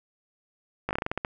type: slowing click train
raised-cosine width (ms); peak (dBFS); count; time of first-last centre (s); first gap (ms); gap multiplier
0.5; -13; 10; 0.89-1.249; 18; 1.19
effects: none